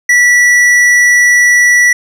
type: tone with tanh clipping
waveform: triangle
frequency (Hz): 1950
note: B6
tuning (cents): -23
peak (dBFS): -6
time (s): 0.09-1.93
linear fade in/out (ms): 5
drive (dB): 14
effects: none